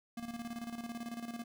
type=tone with tremolo; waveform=square; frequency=234.2 Hz; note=A#3; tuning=8 cents sharp; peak=-39 dBFS; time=0.17-1.44 s; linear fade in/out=5 ms; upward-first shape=square; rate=18 Hz; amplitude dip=65%; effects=none